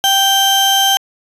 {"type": "tone pair together", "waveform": "35% pulse", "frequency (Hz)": [783, 3132], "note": ["G5", "G7"], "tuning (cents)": [-2, -2], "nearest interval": "2 octaves", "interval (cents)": 2400, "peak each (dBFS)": -12, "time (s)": [0.04, 0.97], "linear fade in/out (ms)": 0, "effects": ["resampled to 32000 Hz"]}